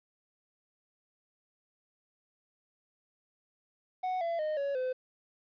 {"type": "tone with pitch steps", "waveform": "triangle", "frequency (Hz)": [740, 674.7, 615.1, 560.8, 511.3], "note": ["F#5", "E5", "D#5", "C#5", "C5"], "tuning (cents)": [0, 40, -20, 20, -40], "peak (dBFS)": -28, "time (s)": [4.03, 4.93], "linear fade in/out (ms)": 10, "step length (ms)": 180, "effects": ["resampled to 11025 Hz", "11-bit"]}